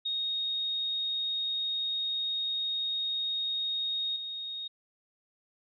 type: tone with level steps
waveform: sine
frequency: 3729 Hz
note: A#7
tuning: in tune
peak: -29 / -35 dBFS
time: 0.05-4.68 s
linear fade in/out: 10 ms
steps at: 4.16 s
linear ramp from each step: 2 ms
effects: none